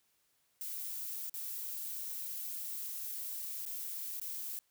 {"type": "noise with dropouts", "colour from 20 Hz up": "violet", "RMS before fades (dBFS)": -41, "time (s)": [0.61, 4.59], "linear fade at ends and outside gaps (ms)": 0, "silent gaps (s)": [[1.296, 1.34], [3.653, 3.663], [4.198, 4.215]], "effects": ["white hiss -75 dBFS RMS until 4.7 s"]}